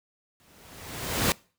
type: noise with exponential growth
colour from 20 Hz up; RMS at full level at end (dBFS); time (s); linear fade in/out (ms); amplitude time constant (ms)
pink; -21; 0.4-1.32; 0; 200
effects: noise-tail reverb RT60 0.4 s tail -24 dB re dry + high-pass 60 Hz 12 dB/octave